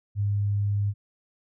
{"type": "tone", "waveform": "sine", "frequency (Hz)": 101.8, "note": "G#2", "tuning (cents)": -34, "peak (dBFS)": -22, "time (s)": [0.15, 0.94], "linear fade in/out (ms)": 50, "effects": []}